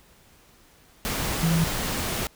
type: tone in noise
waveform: sine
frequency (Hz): 164.81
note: E3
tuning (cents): 0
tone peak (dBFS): -19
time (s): 1.43-1.64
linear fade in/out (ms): 0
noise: pink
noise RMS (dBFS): -28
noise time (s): 1.05-2.27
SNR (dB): +6
effects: pink hiss -56 dBFS RMS until 2.35 s